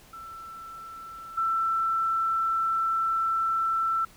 sine tone with level steps, 1335 Hz, E6, 22 cents sharp, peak -39 / -23 dBFS, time 0.13-4.05 s, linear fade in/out 5 ms, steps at 1.37 s, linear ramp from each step 10 ms, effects pink hiss -54 dBFS RMS until 4.16 s

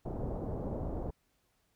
pink low-pass noise, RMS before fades -37 dBFS, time 0.05-1.11 s, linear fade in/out 10 ms, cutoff 750 Hz, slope 24 dB/octave, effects pink hiss -75 dBFS RMS until 1.75 s

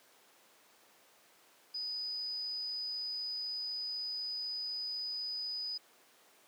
sine tone, 4978 Hz, D#8, in tune, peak -36 dBFS, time 1.74-5.78 s, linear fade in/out 10 ms, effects pink hiss -63 dBFS RMS until 6.47 s + high-pass 400 Hz 12 dB/octave

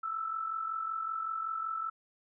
sine tone with amplitude modulation, 1318.5 Hz, E6, in tune, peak -30 dBFS, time 0.03-1.9 s, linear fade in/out 10 ms, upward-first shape sine, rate 45.3 Hz, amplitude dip 60%, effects none

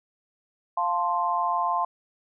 sine chord, F major, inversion none, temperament equal, 698.5 / 880 / 1046.5 Hz, F5 / A5 / C6, 0 / 0 / 0 cents, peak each -28 / -28 / -25 dBFS, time 0.77-1.85 s, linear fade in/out 5 ms, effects none

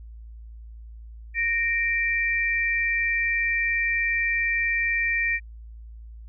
sine tone pair together, 1851.6 / 2349 Hz, A#6 / D7, -12 / 0 cents, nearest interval major third, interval 412 cents, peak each -24 dBFS, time 1.34-5.4 s, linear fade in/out 50 ms, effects added 56 Hz sine -39 dBFS peak until 6.28 s

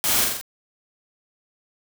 white noise with echo, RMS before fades -22 dBFS, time 0.04-0.24 s, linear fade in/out 0 ms, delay 43 ms, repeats 4, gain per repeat -3 dB, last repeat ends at 0.412 s, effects none

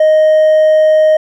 sine tone with hard clipping, 622.3 Hz, D#5, in tune, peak -6 dBFS, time 0-1.17 s, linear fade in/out 5 ms, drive 2 dB, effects none

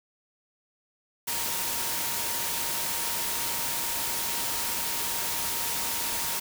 sine tone in noise, 932.3 Hz, A#5, in tune, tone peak -40 dBFS, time 1.27-6.4 s, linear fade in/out 10 ms, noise white, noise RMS -30 dBFS, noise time 1.27-6.4 s, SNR -13 dB, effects none

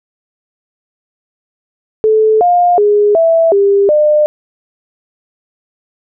sine tone with pitch steps, 435.4 / 707 / 414.1 / 659 / 399.4 / 602 Hz, A4 / F5 / G#4 / E5 / G4 / D5, -18 / +21 / -5 / -1 / +32 / +43 cents, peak -6 dBFS, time 2.04-4.26 s, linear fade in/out 0 ms, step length 370 ms, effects none

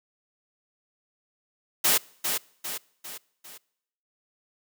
white noise with echo, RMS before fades -21 dBFS, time 1.84-1.98 s, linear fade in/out 10 ms, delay 400 ms, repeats 4, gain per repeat -6 dB, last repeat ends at 3.58 s, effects noise-tail reverb RT60 0.8 s tail -25 dB re dry + high-pass 200 Hz 12 dB/octave

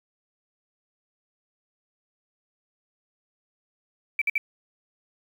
sine tone bursts, 2321 Hz, D7, 21 cents flat, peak -20 dBFS, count 3, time 4.19-4.38 s, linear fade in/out 2 ms, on 26 ms, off 56 ms, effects 8-bit

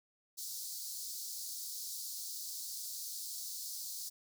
pink high-pass noise, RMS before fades -43 dBFS, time 0.37-4.1 s, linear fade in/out 20 ms, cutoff 4300 Hz, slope 48 dB/octave, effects none

